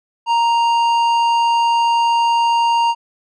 sine tone with tanh clipping, 932.3 Hz, A#5, in tune, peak -14 dBFS, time 0.26-2.95 s, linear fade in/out 50 ms, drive 11 dB, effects none

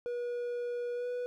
triangle tone with pitch glide, 483.2 to 491.4 Hz, B4 to B4, -38 to -9 cents, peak -31 dBFS, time 0.06-1.26 s, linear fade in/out 0 ms, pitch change +29 cents, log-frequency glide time 0.94-1.07 s, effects none

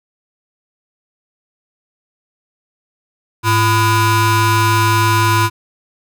35% pulse ring-modulated tone, 446.9 Hz, A4, 27 cents sharp, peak -6 dBFS, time 3.43-5.5 s, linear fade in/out 50 ms, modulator 553 Hz, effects none

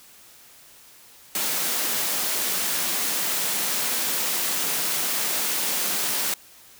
white high-pass noise, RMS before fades -25 dBFS, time 1.35-6.34 s, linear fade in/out 2 ms, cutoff 150 Hz, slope 96 dB/octave, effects white hiss -50 dBFS RMS until 6.79 s

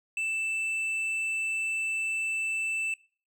triangle tone with hard clipping, 2649 Hz, E7, 8 cents sharp, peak -29 dBFS, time 0.17-2.94 s, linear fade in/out 2 ms, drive 8 dB, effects noise-tail reverb RT60 0.4 s tail -20 dB re dry

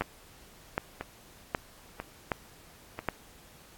two click trains, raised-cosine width 0.5 ms, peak -20 / -12 dBFS, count 4 / 5, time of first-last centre 0.02-2.99 / 0.01-3.087 s, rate 1.01 / 1.3 Hz, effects pink hiss -55 dBFS RMS until 3.77 s + AAC 64 kbps

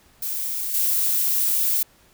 violet noise with level steps, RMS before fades -27 / -21 dBFS, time 0.22-1.83 s, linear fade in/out 5 ms, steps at 0.74 s, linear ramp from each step 2 ms, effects pink hiss -56 dBFS RMS until 2.13 s

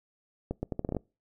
accelerating click train, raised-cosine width 2 ms, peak -18 dBFS, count 9, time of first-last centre 0.51-0.967 s, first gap 120 ms, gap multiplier 0.77, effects noise-tail reverb RT60 0.3 s tail -25 dB re dry

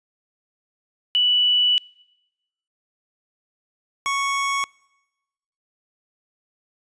sine / 25% pulse tone pair in turn, 2960 / 1108.7 Hz, F#7 / C#6, 0 / 0 cents, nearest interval octave + perfect fourth, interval 1700 cents, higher first, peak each -15 / -17 dBFS, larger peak first, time 1.15-1.78 / 4.06-4.64 s, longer first, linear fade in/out 0 ms, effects noise-tail reverb RT60 1.0 s tail -26 dB re dry + resampled to 22050 Hz

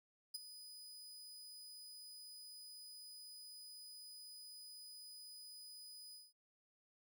sawtooth tone with ADSR envelope, 4978 Hz, D#8, in tune, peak -37 dBFS, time 0.34-6.33 s, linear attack 10 ms, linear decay 20 ms, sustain -13 dB, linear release 190 ms, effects none

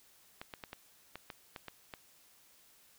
clicks, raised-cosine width 0.3 ms, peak -27 dBFS, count 9, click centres 0.415 / 0.538 / 0.638 / 0.731 / 1.156 / 1.302 / 1.562 / 1.683 / 1.938 s, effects white hiss -64 dBFS RMS until 2.98 s

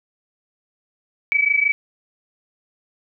sine tone pair together, 2274 / 2300 Hz, C#7 / D7, +44 / -37 cents, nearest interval unison, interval 19 cents, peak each -18 dBFS, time 1.32-1.72 s, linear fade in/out 0 ms, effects none

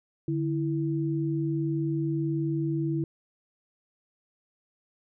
sine tone pair together, 146.83 / 328.4 Hz, D3 / E4, 0 / -6 cents, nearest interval octave + major second, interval 1394 cents, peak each -28 dBFS, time 0.28-3.04 s, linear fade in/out 2 ms, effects none

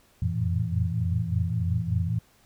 sine tone cluster, 87.7 / 91.1 / 111.1 / 116.3 / 166.2 Hz, F2 / F#2 / A2 / A#2 / E3, +8 / -26 / +17 / -4 / +15 cents, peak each -30 dBFS, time 0.22-2.19 s, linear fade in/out 5 ms, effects pink hiss -61 dBFS RMS until 2.45 s

